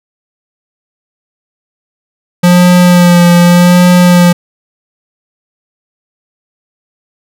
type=tone with vibrato; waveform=square; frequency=176.3 Hz; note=F3; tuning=17 cents sharp; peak=-3 dBFS; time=2.43-4.33 s; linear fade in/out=10 ms; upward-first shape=sine; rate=0.85 Hz; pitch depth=23 cents each way; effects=none